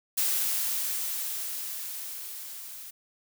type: noise with level ramp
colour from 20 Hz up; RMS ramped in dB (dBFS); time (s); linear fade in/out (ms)
blue; -26 to -43; 0.17-2.91; 10
effects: none